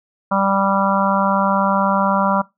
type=harmonic tone; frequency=196 Hz; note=G3; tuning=in tune; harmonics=1 / 3 / 4 / 5 / 6 / 7; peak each=-20 / -21 / -24 / -20 / -22 / -23 dBFS; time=0.31-2.42 s; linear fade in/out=10 ms; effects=noise-tail reverb RT60 0.2 s tail -21 dB re dry